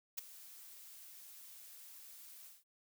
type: noise with ADSR envelope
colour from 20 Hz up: blue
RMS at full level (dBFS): -38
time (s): 0.17-2.64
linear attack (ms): 15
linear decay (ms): 11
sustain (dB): -17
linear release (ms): 180
effects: none